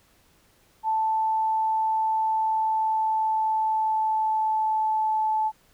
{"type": "tone with pitch glide", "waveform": "sine", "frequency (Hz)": [880, 869.4], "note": ["A5", "A5"], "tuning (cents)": [0, -21], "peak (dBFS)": -21, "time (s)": [0.83, 5.52], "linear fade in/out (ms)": 50, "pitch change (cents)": -21, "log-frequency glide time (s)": [2.24, 5.31], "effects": ["pink hiss -61 dBFS RMS until 5.73 s"]}